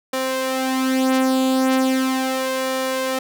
sawtooth tone with flanger, 261.6 Hz, C4, in tune, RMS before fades -20 dBFS, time 0.13-3.19 s, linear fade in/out 5 ms, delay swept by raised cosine 1.7 to 4.1 ms, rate 0.38 Hz, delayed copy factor +0.65, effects none

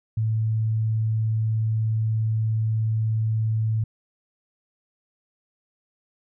sine tone, 110.4 Hz, A2, 6 cents sharp, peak -20 dBFS, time 0.17-3.84 s, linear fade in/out 5 ms, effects none

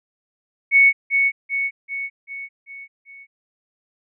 sine tone with echo, 2217 Hz, C#7, in tune, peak -9 dBFS, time 0.71-0.93 s, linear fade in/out 50 ms, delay 390 ms, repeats 6, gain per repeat -5 dB, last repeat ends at 3.27 s, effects none

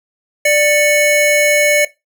square tone pair together, 591 / 2215 Hz, D5 / C#7, +11 / -2 cents, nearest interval octave + major seventh, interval 2287 cents, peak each -13 dBFS, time 0.45-1.85 s, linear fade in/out 5 ms, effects noise-tail reverb RT60 0.2 s tail -18 dB re dry

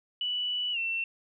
sine tone with pitch glide, 2960 to 2699 Hz, F#7 to E7, 0 to +40 cents, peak -28 dBFS, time 0.21-1.04 s, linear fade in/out 2 ms, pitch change -160 cents, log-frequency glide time 0.72-0.78 s, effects none

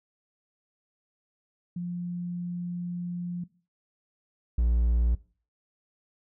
sine / triangle tone pair in turn, 175.6 / 58.6 Hz, F3 / A#1, +10 / +10 cents, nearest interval octave + perfect fifth, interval 1900 cents, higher first, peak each -30 / -19 dBFS, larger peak second, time 1.76-3.44 / 4.58-5.15 s, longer first, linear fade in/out 5 ms, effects noise-tail reverb RT60 0.4 s tail -20 dB re dry

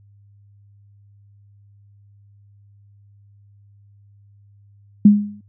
sine tone with exponential decay, 206.2 Hz, G#3, 12 cents flat, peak -3 dBFS, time 5.05-5.41 s, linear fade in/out 5 ms, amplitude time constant 78 ms, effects added 101 Hz sine -48 dBFS peak until 5.48 s

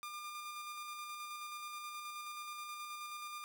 sawtooth tone with tremolo, 1202 Hz, D6, 40 cents sharp, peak -39 dBFS, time 0.03-3.44 s, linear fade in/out 0 ms, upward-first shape square, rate 9.4 Hz, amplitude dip 25%, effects 12-bit

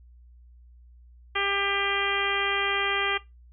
harmonic tone, 398 Hz, G4, 26 cents sharp, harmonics 1 / 2 / 3 / 4 / 5 / 6 / 7 / 8, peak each -33 / -34 / -30 / -33 / -30 / -32 / -34 / -32 dBFS, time 1.35-3.18 s, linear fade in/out 10 ms, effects noise-tail reverb RT60 0.2 s tail -19 dB re dry + added 60 Hz sine -49 dBFS peak until 3.52 s

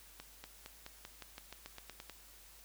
accelerating click train, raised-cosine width 0.2 ms, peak -29 dBFS, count 13, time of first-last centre 0.2-2.097 s, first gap 240 ms, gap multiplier 0.92, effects added 50 Hz sine -63 dBFS peak until 2.64 s + white hiss -59 dBFS RMS until 2.64 s

